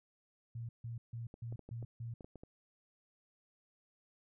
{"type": "tone bursts", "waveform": "sine", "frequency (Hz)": 116.54, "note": "A#2", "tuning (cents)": 0, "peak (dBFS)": -40, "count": 6, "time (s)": [0.55, 2.14], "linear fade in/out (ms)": 5, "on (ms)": 140, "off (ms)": 150}
{"type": "clicks", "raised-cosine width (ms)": 2, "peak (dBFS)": -37, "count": 9, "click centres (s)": [1.341, 1.525, 1.593, 1.69, 1.827, 2.208, 2.245, 2.357, 2.435]}
{"effects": []}